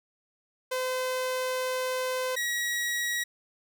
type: tone pair in turn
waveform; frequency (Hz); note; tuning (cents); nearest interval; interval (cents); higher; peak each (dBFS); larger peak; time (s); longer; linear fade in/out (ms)
sawtooth; 512 / 1910.9; C5 / A#6; -38 / +42; octave + major seventh; 2280; second; -24; neither; 0.71-2.36 / 2.36-3.24; first; 10
effects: none